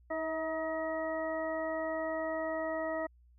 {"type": "harmonic tone with a mistuned harmonic", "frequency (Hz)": 317.4, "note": "D#4", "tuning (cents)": 35, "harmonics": [1, 2, 3, 4, 6], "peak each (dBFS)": [-40, -34, -44, -43, -42], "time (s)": [0.1, 3.07], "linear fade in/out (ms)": 10, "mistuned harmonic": 2, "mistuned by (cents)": 20, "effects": ["added 60 Hz sine -59 dBFS peak until 3.38 s"]}